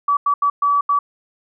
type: tone bursts at uneven times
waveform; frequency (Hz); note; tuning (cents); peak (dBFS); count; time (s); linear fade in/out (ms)
sine; 1146; D6; -43; -13; 5; 0.08-0.17 / 0.26-0.34 / 0.42-0.5 / 0.62-0.81 / 0.89-0.99; 5
effects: none